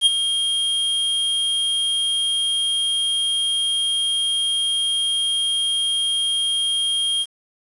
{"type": "tone with ADSR envelope", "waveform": "square", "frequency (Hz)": 3230, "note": "G#7", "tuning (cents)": -49, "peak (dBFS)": -10, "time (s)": [0.01, 7.26], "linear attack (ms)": 51, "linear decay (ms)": 21, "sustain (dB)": -9, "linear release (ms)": 46, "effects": ["resampled to 24000 Hz", "7-bit"]}